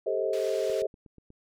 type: chord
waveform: sine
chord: A half-diminished seventh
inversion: third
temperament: just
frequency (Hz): 396 / 440 / 528 / 633.6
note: G4 / A4 / C5 / Eb5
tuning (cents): +18 / 0 / +16 / +31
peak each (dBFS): -31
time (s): 0.06-0.87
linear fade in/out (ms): 10
type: band-pass noise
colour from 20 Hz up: white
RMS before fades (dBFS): -46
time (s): 0.33-0.82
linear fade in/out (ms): 2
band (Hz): 1100 to 5400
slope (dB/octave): 12
type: click train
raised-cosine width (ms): 3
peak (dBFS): -38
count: 6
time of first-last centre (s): 0.7-1.304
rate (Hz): 8.28
effects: none